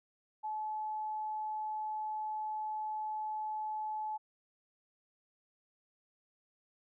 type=tone; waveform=sine; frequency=860 Hz; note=A5; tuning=40 cents flat; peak=-35 dBFS; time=0.43-4.18 s; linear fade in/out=20 ms; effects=none